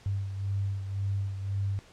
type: beating tone pair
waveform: sine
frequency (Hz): 98.3 / 100.2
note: G2 / G2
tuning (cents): +5 / +38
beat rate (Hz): 1.9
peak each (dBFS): -29 / -37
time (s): 0.06-1.79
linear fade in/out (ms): 0
effects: pink hiss -56 dBFS RMS until 1.92 s + low-pass 7000 Hz 12 dB/octave